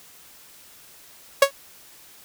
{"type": "tone with exponential decay", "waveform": "sawtooth", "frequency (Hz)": 554.4, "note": "C#5", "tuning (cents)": 0, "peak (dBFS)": -4, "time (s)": [1.42, 1.51], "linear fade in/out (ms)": 5, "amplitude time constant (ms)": 19, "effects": ["white hiss -49 dBFS RMS until 2.24 s"]}